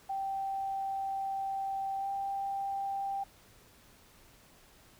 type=tone with pitch glide; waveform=sine; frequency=780 to 788.2 Hz; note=G5 to G5; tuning=-9 to +9 cents; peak=-32 dBFS; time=0.09-3.24 s; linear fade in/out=10 ms; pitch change=+18 cents; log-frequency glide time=1.98-2.07 s; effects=pink hiss -60 dBFS RMS until 4.99 s